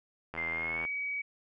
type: click train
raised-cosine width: 0.5 ms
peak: -24 dBFS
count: 43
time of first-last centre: 0.34-0.851 s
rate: 82.2 Hz
type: tone with pitch glide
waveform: sine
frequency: 2093 to 2269 Hz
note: C7 to C#7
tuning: 0 to +40 cents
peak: -32 dBFS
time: 0.37-1.22 s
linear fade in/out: 10 ms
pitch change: +140 cents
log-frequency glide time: 0.51-0.87 s
effects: none